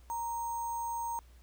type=tone with sample-and-hold; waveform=sine; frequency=934 Hz; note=A#5; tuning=3 cents sharp; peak=-33 dBFS; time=0.1-1.19 s; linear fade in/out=0 ms; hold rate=7350 Hz; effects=added 60 Hz sine -54 dBFS peak until 1.42 s + pink hiss -66 dBFS RMS until 1.42 s